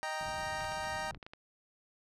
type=chord; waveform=25% pulse; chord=Eb major; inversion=none; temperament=equal; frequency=622.3 / 784 / 932.3 Hz; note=Eb5 / G5 / Bb5; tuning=0 / 0 / 0 cents; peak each=-37 / -36 / -36 dBFS; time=0.03-1.11 s; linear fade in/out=0 ms
type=low-pass noise; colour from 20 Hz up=white; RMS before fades=-50 dBFS; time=0.2-1.18 s; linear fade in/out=10 ms; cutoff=150 Hz; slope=12 dB/octave
type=clicks; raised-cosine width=0.3 ms; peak=-31 dBFS; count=8; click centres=0.608 / 0.644 / 0.721 / 0.842 / 1.147 / 1.228 / 1.265 / 1.335 s
effects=low-pass 8000 Hz 12 dB/octave